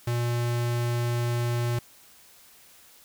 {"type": "tone", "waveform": "square", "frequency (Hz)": 119.6, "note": "A#2", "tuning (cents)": 45, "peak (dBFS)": -25, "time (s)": [0.07, 1.79], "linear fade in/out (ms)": 5, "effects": ["white hiss -54 dBFS RMS until 3.04 s"]}